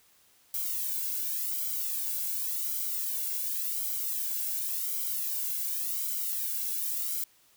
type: noise with flanger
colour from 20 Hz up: violet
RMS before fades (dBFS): -32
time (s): 0.54-7.24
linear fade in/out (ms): 2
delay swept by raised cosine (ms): 1.1 to 1.64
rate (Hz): 0.9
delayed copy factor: -1
effects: white hiss -63 dBFS RMS until 7.56 s

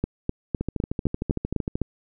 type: two click trains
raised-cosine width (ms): 3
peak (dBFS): -10 / -13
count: 8 / 16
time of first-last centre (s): 0.04-1.817 / 0.61-1.755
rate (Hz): 3.94 / 13.1
effects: none

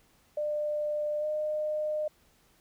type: tone with pitch glide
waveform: sine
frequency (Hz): 598 to 609.2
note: D5 to D#5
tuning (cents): +31 to -37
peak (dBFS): -28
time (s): 0.37-2.08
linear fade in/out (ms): 5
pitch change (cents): +32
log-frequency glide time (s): 1.2-1.25
effects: pink hiss -65 dBFS RMS until 2.6 s

